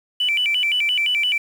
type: tone with vibrato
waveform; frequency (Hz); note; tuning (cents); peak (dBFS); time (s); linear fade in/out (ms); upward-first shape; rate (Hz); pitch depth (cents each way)
sine; 2637; E7; 0; -16; 0.2-1.38; 5; square; 5.8; 210
effects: tanh soft clip ceiling -12 dBFS + 7-bit